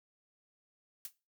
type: noise with exponential decay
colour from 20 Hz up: blue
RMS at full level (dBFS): -38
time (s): 1.05-1.13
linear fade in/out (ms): 1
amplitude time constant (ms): 16
effects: noise-tail reverb RT60 0.3 s tail -20 dB re dry